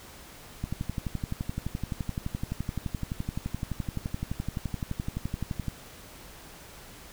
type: click train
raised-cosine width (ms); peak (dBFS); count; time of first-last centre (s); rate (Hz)
5; -18; 60; 0.64-5.683; 11.7
effects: pink hiss -48 dBFS RMS until 7.12 s